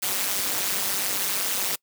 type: noise with amplitude modulation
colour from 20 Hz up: white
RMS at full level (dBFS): -22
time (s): 0.02-1.76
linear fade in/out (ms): 10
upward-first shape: sine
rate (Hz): 195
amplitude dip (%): 95
effects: noise-tail reverb RT60 0.1 s tail -26 dB re dry + high-pass 150 Hz 12 dB/octave